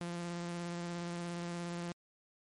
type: tone with vibrato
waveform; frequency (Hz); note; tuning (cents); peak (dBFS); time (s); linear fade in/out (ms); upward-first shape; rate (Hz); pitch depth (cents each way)
sawtooth; 172.7; F3; -19; -34; 0.01-1.92; 0; square; 17; 11
effects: MP3 48 kbps